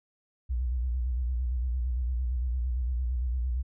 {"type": "tone with vibrato", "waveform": "sine", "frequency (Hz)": 61.7, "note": "B1", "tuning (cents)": -1, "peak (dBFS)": -26, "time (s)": [0.49, 3.63], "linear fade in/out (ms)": 20, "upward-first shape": "square", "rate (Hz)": 8.8, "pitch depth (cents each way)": 77, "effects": []}